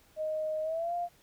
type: tone with pitch glide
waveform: sine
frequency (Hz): 622.3 to 698.5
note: D#5 to F5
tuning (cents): 0 to 0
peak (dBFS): -30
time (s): 0.16-1.09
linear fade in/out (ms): 50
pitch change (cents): +200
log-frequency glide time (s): 0.62-0.94
effects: pink hiss -63 dBFS RMS until 1.22 s